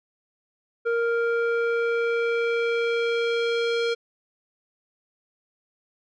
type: tone with low-pass filter sweep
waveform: square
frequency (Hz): 466.2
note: A#4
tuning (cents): 0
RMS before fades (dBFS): -24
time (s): 0.85-3.95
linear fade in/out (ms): 20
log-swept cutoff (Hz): 1300 to 4000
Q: 1.7
effects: none